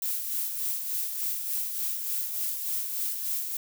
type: noise with tremolo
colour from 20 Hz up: violet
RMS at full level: -29 dBFS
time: 0.02-3.57 s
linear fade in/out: 2 ms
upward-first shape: sine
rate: 3.4 Hz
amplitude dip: 45%
effects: none